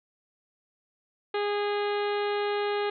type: harmonic tone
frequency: 411.1 Hz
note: G#4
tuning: 18 cents flat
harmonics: 1 / 2 / 3 / 4 / 5 / 6 / 7 / 8 / 9 / 10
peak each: -27 / -33 / -37 / -39 / -41 / -43 / -44 / -45 / -46 / -47 dBFS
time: 1.34-2.9 s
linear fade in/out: 5 ms
effects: none